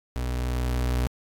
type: tone with level ramp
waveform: 35% pulse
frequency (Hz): 61.74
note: B1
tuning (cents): 0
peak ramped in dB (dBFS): -25 to -20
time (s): 0.16-1.07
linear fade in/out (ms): 0
effects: AAC 64 kbps